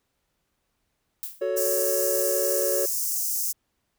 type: noise with exponential decay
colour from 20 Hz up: violet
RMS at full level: -30 dBFS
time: 1.23-1.49 s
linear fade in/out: 0 ms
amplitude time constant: 56 ms
type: chord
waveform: triangle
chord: F# minor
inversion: none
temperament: equal with one note detuned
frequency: 370 / 440 / 558.9 Hz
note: F#4 / A4 / C#5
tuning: 0 / 0 / +14 cents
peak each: -28 / -28 / -24 dBFS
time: 1.41-2.86 s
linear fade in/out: 10 ms
type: high-pass noise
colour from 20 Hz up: white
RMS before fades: -27 dBFS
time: 1.56-3.53 s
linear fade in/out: 20 ms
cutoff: 5400 Hz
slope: 48 dB/octave
effects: pink hiss -75 dBFS RMS until 3.98 s